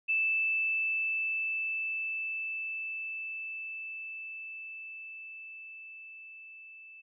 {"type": "tone with level ramp", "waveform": "sine", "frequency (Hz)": 2637, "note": "E7", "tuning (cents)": 0, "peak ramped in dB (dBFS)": [-25, -48], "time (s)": [0.08, 7.02], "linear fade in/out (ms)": 20, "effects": []}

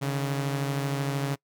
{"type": "beating tone pair", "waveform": "sawtooth", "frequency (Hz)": [138.6, 151.6], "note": ["C#3", "D#3"], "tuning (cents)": [0, -45], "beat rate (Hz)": 13, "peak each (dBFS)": [-23, -31], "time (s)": [0.01, 1.36], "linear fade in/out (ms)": 20, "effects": ["noise-tail reverb RT60 0.1 s tail -24 dB re dry"]}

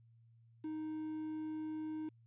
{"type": "tone with quantisation", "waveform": "triangle", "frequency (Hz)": 311.1, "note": "D#4", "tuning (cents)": 0, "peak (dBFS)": -37, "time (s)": [0.64, 2.09], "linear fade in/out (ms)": 5, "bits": 10, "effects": ["added 115 Hz sine -62 dBFS peak until 2.26 s", "resampled to 8000 Hz"]}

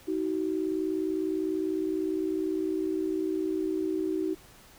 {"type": "tone pair together", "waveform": "sine", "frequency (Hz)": [316.8, 376.7], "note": ["D#4", "F#4"], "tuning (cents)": [31, 31], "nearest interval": "minor third", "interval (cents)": 300, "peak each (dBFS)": [-29, -30], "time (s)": [0.07, 4.35], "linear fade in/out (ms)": 20, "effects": ["pink hiss -54 dBFS RMS until 4.78 s"]}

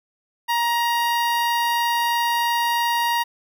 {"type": "tone with notch filter", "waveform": "sawtooth", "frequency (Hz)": 943, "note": "A#5", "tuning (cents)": 20, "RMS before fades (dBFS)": -21, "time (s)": [0.48, 3.24], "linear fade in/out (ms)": 20, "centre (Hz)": 7400, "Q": 1.3, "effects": []}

